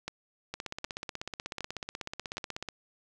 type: two click trains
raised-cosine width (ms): 0.2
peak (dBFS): -18 / -19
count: 4 / 36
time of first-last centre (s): 0.08-2.37 / 0.54-2.687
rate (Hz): 1.31 / 16.3
effects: none